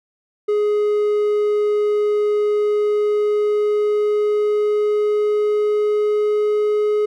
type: tone with pitch glide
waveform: triangle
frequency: 417.8 to 420.9 Hz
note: G#4 to G#4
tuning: +10 to +23 cents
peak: -13 dBFS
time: 0.48-7.06 s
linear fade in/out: 10 ms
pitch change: +13 cents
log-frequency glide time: 2.36-6.81 s
effects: none